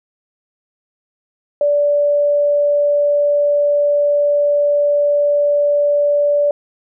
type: tone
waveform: sine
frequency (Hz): 581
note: D5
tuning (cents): -19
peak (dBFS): -11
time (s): 1.61-6.51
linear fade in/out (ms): 2
effects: none